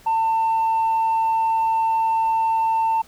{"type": "tone", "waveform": "sine", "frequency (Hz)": 897, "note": "A5", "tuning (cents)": 33, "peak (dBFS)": -15, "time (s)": [0.06, 3.02], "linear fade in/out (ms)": 10, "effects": ["tanh soft clip ceiling -15 dBFS", "pink hiss -50 dBFS RMS until 3.07 s"]}